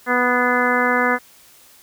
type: harmonic tone with a mistuned harmonic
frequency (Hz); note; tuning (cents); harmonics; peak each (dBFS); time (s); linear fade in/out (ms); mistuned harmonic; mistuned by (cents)
246.9; B3; 0; 1 / 2 / 3 / 4 / 5 / 6 / 7 / 8; -23 / -22 / -25 / -24 / -23 / -23 / -22 / -25; 0.06-1.19; 50; 8; +63
effects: white hiss -49 dBFS RMS until 1.82 s

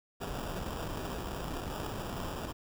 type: noise with sample-and-hold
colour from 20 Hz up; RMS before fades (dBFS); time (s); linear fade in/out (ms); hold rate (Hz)
pink; -38; 0.2-2.53; 20; 2100
effects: none

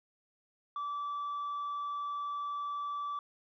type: tone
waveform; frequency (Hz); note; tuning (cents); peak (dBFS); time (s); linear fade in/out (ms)
sine; 1158; D6; -25; -32; 0.76-3.19; 2
effects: tanh soft clip ceiling -33 dBFS

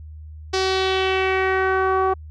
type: tone with low-pass filter sweep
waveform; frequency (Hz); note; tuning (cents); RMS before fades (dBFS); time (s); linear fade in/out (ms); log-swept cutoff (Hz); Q
sawtooth; 379.1; F#4; +42; -20; 0.53-2.14; 10; 5200 to 1000; 2.8
effects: added 77 Hz sine -35 dBFS peak until 2.3 s

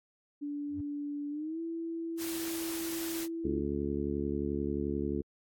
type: tone with pitch glide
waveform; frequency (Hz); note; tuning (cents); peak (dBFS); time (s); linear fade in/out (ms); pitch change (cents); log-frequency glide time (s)
sine; 290 to 331.2; D4 to E4; -22 to +8; -34; 0.41-3.62; 20; +230; 1.3-1.6
type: tone with exponential growth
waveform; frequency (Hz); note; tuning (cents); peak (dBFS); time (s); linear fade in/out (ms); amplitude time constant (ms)
triangle; 92.5; F#2; 0; -34; 0.67-0.81; 5; 29
type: noise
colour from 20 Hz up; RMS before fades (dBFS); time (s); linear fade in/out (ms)
white; -40; 2.17-3.28; 50
type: harmonic tone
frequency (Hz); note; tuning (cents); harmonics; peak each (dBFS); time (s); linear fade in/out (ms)
71.4; D2; -48; 1 / 2 / 3 / 4 / 5 / 6; -39 / -42 / -37 / -36 / -36 / -39; 3.44-5.22; 10
effects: AAC 64 kbps

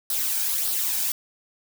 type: noise with flanger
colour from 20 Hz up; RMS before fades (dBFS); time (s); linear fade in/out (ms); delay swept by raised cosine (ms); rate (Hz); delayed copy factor
blue; -25; 0.1-1.12; 2; 0.21 to 1.31; 1.7; +0.5
effects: none

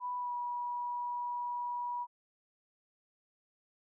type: tone with pitch glide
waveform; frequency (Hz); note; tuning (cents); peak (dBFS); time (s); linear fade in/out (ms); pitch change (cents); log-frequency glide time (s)
sine; 987.8 to 969.7; B5 to B5; 0 to -32; -34; 0-2.07; 50; -32; 0.17-0.34
effects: none

